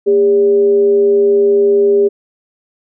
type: tone with frequency modulation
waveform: sine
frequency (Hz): 402.8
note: G4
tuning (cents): +47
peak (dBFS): -7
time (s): 0.06-2.09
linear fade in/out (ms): 20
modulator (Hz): 170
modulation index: 0.28
effects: none